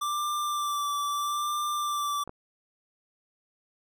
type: tone with vibrato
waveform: square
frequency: 1174.7 Hz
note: D6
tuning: in tune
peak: -28 dBFS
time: 0.01-2.24 s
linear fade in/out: 10 ms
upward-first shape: sine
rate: 0.77 Hz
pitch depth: 21 cents each way
type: clicks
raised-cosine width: 1 ms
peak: -29 / -26 dBFS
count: 2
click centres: 2.276 / 2.294 s
effects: none